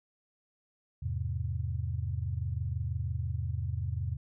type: chord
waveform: sine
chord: E augmented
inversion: none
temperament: just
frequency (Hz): 82.41 / 103.01 / 128.76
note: E2 / G#2 / B#2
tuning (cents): 0 / -14 / -27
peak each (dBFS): -34 / -35 / -36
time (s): 1.02-4.17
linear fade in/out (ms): 10
effects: none